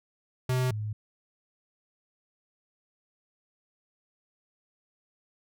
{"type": "tone pair in turn", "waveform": ["square", "sine"], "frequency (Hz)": [127.7, 106.49], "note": ["C3", "G#2"], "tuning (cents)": [-42, 44], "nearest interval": "minor third", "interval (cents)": 314, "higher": "first", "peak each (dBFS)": [-25, -30], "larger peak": "first", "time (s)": [[0.49, 0.71], [0.71, 0.93]], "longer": "neither", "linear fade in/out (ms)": 5, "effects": []}